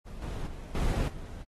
brown noise with level steps, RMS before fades -42 / -35 / -41 / -27 / -41 dBFS, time 0.05-1.44 s, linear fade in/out 20 ms, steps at 0.22 / 0.47 / 0.75 / 1.08 s, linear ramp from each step 2 ms, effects AAC 32 kbps

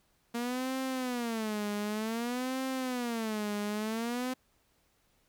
sawtooth tone with vibrato, 233.1 Hz, A#3, in tune, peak -28 dBFS, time 0.34-4.34 s, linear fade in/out 10 ms, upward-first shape sine, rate 0.54 Hz, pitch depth 210 cents each way, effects pink hiss -71 dBFS RMS until 5.28 s

